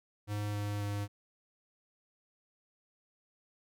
square tone with pitch steps, 103.83 / 102.99 / 102.16 Hz, G#2 / G#2 / G#2, 0 / -14 / -28 cents, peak -34 dBFS, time 0.27-1.08 s, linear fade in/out 50 ms, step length 270 ms, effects none

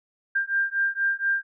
sine beating tone pair, 1590 / 1594.2 Hz, G6 / G6, +24 / +29 cents, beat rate 4.2 Hz, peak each -25 dBFS, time 0.35-1.43 s, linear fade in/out 10 ms, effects none

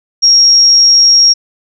sine tone, 5588 Hz, F8, in tune, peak -3 dBFS, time 0.22-1.34 s, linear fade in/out 20 ms, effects none

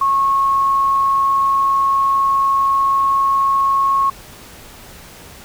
sine tone, 1094 Hz, C#6, 23 cents flat, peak -12 dBFS, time 0.01-4.1 s, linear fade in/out 5 ms, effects pink hiss -39 dBFS RMS until 5.44 s

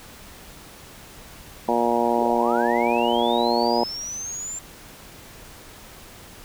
harmonic tone, 118.5 Hz, A#2, 29 cents sharp, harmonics 2 / 3 / 4 / 5 / 6 / 7 / 8, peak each -26 / -26 / -26 / -26 / -26 / -26 / -26 dBFS, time 1.68-3.84 s, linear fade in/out 5 ms
sine linear sweep, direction up, 293.7 to 7350 Hz, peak -29 dBFS, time 2.18-4.59 s, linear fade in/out 5 ms
effects pink hiss -44 dBFS RMS until 6.44 s

